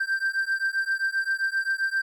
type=beating tone pair; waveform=triangle; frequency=1568 / 1575.6 Hz; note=G6 / G6; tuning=0 / +8 cents; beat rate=7.6 Hz; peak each=-25 dBFS; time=0-2.02 s; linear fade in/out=10 ms; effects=none